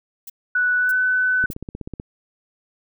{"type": "noise bursts", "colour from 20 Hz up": "violet", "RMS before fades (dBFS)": -35, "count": 3, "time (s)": [0.27, 1.534], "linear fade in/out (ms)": 5, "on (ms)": 28, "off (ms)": 590}
{"type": "tone with pitch glide", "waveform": "sine", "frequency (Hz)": [1480, 1505], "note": ["F#6", "F#6"], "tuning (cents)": [0, 29], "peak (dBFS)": -16, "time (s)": [0.55, 1.46], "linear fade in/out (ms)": 5, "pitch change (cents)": 29, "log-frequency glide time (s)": [0.78, 0.94]}
{"type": "click train", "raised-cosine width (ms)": 3, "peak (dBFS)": -18, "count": 10, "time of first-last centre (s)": [1.44, 1.999], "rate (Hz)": 16.1}
{"effects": []}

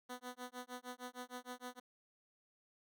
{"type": "tone with tremolo", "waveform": "10% pulse", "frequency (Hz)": 249, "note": "B3", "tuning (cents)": 14, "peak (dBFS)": -35, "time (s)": [0.09, 1.8], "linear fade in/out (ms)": 10, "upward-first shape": "sine", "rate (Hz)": 6.5, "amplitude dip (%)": 100, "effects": []}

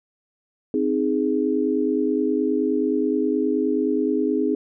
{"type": "chord", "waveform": "sine", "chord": "Ab major", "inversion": "first", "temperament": "equal", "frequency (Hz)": [261.6, 311.1, 415.3], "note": ["C4", "Eb4", "Ab4"], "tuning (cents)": [0, 0, 0], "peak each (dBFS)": -23, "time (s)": [0.74, 4.55], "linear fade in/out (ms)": 2, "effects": []}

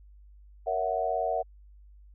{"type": "chord", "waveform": "sine", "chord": "F# dominant seventh", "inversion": "first", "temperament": "equal with one note detuned", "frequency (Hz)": [466.2, 563.1, 659.3, 740], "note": ["A#4", "C#5", "E5", "F#5"], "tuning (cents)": [0, 27, 0, 0], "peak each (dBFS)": [-34, -34, -30, -30], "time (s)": [0.66, 1.43], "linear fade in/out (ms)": 20, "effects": ["added 50 Hz sine -50 dBFS peak until 2.14 s"]}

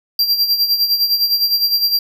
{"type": "tone with tremolo", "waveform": "square", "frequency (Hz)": 4739, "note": "D8", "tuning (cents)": 15, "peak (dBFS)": -11, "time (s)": [0.19, 1.99], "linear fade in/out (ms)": 2, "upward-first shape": "sine", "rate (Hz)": 9.8, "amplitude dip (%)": 65, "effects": []}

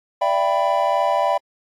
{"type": "chord", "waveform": "triangle", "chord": "E minor seventh", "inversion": "third", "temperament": "equal with one note detuned", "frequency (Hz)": [587.3, 670.4, 784, 987.8], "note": ["D5", "E5", "G5", "B5"], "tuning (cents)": [0, 29, 0, 0], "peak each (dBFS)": -20, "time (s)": [0.21, 1.38], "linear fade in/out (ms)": 10, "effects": ["AAC 64 kbps"]}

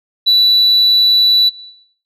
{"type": "tone", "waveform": "sine", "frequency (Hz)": 3955, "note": "B7", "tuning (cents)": 2, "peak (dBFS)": -5, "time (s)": [0.26, 1.5], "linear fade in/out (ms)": 20, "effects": ["noise-tail reverb RT60 0.8 s tail -22 dB re dry", "tanh soft clip ceiling -5 dBFS"]}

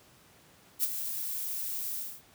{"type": "noise with ADSR envelope", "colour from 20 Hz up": "violet", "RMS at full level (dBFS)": -26, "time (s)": [0.79, 2.22], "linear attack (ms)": 45, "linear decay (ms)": 30, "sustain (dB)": -9, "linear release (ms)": 260, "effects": ["pink hiss -59 dBFS RMS until 2.34 s", "high-pass 80 Hz 12 dB/octave"]}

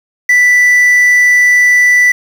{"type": "tone with quantisation", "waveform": "triangle", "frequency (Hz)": 1975.5, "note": "B6", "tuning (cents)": 0, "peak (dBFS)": -3, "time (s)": [0.29, 2.12], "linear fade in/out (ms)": 5, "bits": 5, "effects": []}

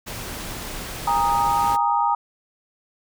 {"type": "noise", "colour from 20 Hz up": "pink", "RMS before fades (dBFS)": -32, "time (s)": [0.06, 1.77], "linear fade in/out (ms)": 20}
{"type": "chord", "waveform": "sine", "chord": "Ab suspended second", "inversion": "none", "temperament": "equal with one note detuned", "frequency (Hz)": [812.6, 932.3, 1244.5], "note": ["Ab5", "Bb5", "Eb6"], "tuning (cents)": [-38, 0, 0], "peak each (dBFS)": [-22, -20, -24], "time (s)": [1.07, 2.15], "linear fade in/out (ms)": 5}
{"effects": []}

